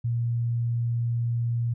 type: tone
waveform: sine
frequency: 118 Hz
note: A#2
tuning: 22 cents sharp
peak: -23 dBFS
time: 0.04-1.74 s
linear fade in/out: 10 ms
effects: none